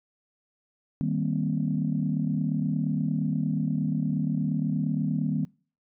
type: chord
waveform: sine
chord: C minor seventh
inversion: first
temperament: equal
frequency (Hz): 155.56 / 196 / 233.1 / 261.6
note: Eb3 / G3 / Bb3 / C4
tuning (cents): 0 / 0 / 0 / 0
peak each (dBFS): -27 / -30 / -30 / -31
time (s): 1.01-5.45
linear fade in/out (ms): 0
effects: noise-tail reverb RT60 0.4 s tail -24 dB re dry + tanh soft clip ceiling -14 dBFS